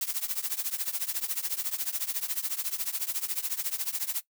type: noise with tremolo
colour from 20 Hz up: blue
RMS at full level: -28 dBFS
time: 0.01-4.21 s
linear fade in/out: 2 ms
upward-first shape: triangle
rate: 14 Hz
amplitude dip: 95%
effects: noise-tail reverb RT60 0.1 s tail -18 dB re dry